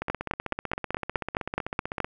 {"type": "two click trains", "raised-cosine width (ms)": 0.5, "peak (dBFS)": [-10, -15], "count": [10, 33], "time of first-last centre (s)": [[0.1, 2.003], [0.02, 2.045]], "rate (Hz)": [4.73, 15.8], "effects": []}